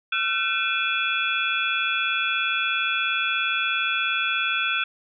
sine tone cluster, 1363 / 1520 / 2425 / 2636 / 3385 Hz, F6 / F#6 / D#7 / E7 / G#7, -43 / +46 / -45 / -1 / +32 cents, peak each -28 dBFS, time 0.12-4.84 s, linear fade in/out 5 ms, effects none

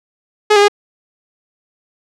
sawtooth tone with pitch steps, 423 / 406.1 / 411 Hz, G#4 / G#4 / G#4, +32 / -39 / -18 cents, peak -3 dBFS, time 0.5-0.683 s, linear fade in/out 10 ms, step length 61 ms, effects low-pass 6000 Hz 12 dB/octave

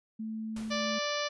sine tone with pitch glide, 220 to 218.4 Hz, A3 to A3, 0 to -13 cents, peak -34 dBFS, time 0.19-0.99 s, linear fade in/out 10 ms, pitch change -13 cents, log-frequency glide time 0.6-0.85 s
pink noise with exponential decay, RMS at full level -44 dBFS, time 0.56-1.12 s, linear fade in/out 5 ms, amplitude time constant 120 ms
harmonic tone, 587.3 Hz, D5, in tune, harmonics 1 / 2 / 3 / 4 / 5 / 6 / 7 / 8 / 9 / 10, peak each -34 / -37 / -39 / -40 / -41 / -42 / -42 / -43 / -44 / -44 dBFS, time 0.7-1.29 s, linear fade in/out 20 ms
effects resampled to 24000 Hz

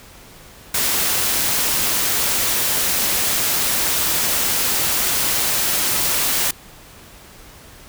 white noise, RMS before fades -19 dBFS, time 0.74-6.51 s, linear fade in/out 5 ms, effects pink hiss -43 dBFS RMS until 7.88 s

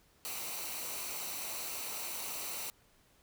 white noise with comb filter, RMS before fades -40 dBFS, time 0.25-2.7 s, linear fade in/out 0 ms, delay 0.59 ms, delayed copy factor -0.55, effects pink hiss -67 dBFS RMS until 3.22 s

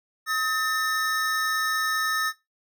square tone pair together, 1271 / 1795 Hz, D#6 / A6, +36 / +34 cents, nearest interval tritone, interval 598 cents, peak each -27 dBFS, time 0.26-2.33 s, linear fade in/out 50 ms, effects noise-tail reverb RT60 0.2 s tail -18 dB re dry

